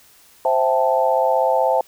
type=chord; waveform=sine; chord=A minor seventh; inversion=first; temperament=equal; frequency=523.3 / 659.3 / 784 / 880 Hz; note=C5 / E5 / G5 / A5; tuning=0 / 0 / 0 / 0 cents; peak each=-19 / -20 / -22 / -20 dBFS; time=0.45-1.81 s; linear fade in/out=2 ms; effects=white hiss -51 dBFS RMS until 1.87 s